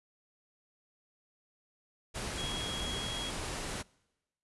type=tone in noise; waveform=sine; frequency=3300 Hz; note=G#7; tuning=12 cents flat; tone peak=-38 dBFS; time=2.37-3.31 s; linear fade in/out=20 ms; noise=pink; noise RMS=-38 dBFS; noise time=2.14-3.83 s; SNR=-3 dB; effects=noise-tail reverb RT60 1.0 s tail -25 dB re dry + resampled to 24000 Hz